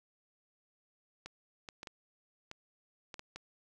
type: clicks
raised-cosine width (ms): 0.2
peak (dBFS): -27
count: 8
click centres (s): 1.26 / 1.688 / 1.831 / 1.872 / 2.514 / 3.142 / 3.194 / 3.36
effects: none